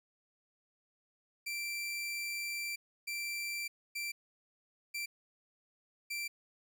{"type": "tone bursts at uneven times", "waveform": "sawtooth", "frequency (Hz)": 2349, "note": "D7", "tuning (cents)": 0, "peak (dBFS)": -33, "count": 5, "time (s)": [[1.46, 2.76], [3.07, 3.68], [3.95, 4.12], [4.94, 5.06], [6.1, 6.28]], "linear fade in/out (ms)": 10, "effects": []}